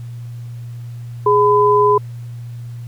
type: tone pair together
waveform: sine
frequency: 415.3 / 1005.6 Hz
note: G#4 / B5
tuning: 0 / +31 cents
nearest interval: octave + minor third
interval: 1531 cents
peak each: -12 dBFS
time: 1.26-1.98 s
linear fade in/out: 5 ms
effects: added 119 Hz sine -27 dBFS peak until 2.87 s + pink hiss -51 dBFS RMS until 2.87 s